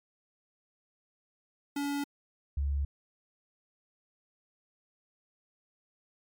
square / sine tone pair in turn, 284.7 / 70.42 Hz, C#4 / C#2, +46 / +28 cents, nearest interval 2 octaves, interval 2418 cents, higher first, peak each -31 / -27 dBFS, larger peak second, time 1.76-2.04 / 2.57-2.85 s, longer neither, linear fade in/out 5 ms, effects MP3 96 kbps

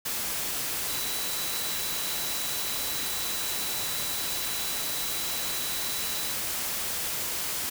sine tone in noise, 3951 Hz, B7, in tune, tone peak -37 dBFS, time 0.88-6.34 s, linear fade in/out 10 ms, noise white, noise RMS -31 dBFS, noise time 0.05-7.7 s, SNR -9 dB, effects none

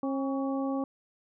harmonic tone with a mistuned harmonic, 270.5 Hz, C#4, 42 cents flat, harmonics 1 / 2 / 3 / 4, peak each -29 / -35 / -39 / -41 dBFS, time 0.03-0.84 s, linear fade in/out 2 ms, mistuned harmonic 4, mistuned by +67 cents, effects none

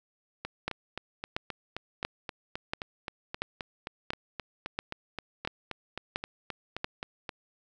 two click trains, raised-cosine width 0.3 ms, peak -19 / -14 dBFS, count 27 / 10, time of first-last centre 0.45-7.292 / 0.68-6.844 s, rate 3.8 / 1.46 Hz, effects none

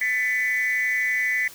sine tone with amplitude modulation, 2000 Hz, B6, 21 cents sharp, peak -15 dBFS, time 0.01-1.48 s, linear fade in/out 5 ms, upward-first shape sine, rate 232 Hz, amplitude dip 100%, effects tanh soft clip ceiling -14 dBFS + white hiss -44 dBFS RMS until 1.54 s

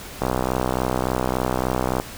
click train, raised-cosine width 1 ms, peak -7 dBFS, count 114, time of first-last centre 0.22-2 s, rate 63.5 Hz, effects pink hiss -37 dBFS RMS until 2.17 s

